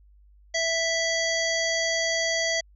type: harmonic tone with a mistuned harmonic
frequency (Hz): 659.3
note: E5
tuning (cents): 0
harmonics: 1 / 3 / 5 / 7 / 9 / 10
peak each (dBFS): -28 / -27 / -33 / -31 / -32 / -37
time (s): 0.54-2.61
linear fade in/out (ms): 10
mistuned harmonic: 10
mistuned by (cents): +22
effects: added 50 Hz sine -52 dBFS peak until 2.75 s